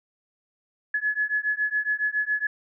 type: beating tone pair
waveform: sine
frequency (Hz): 1699 / 1706.2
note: G#6 / G#6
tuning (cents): +39 / +46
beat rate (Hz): 7.2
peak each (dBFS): -26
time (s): 0.94-2.47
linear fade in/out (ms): 5
effects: none